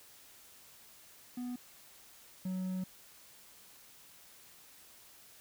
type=tone pair in turn; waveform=triangle; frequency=246.9 / 185.66 Hz; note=B3 / F#3; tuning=0 / +6 cents; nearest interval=perfect fourth; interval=494 cents; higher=first; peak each=-35 / -32 dBFS; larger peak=second; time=1.37-1.56 / 2.45-2.84 s; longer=second; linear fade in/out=5 ms; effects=white hiss -58 dBFS RMS until 5.4 s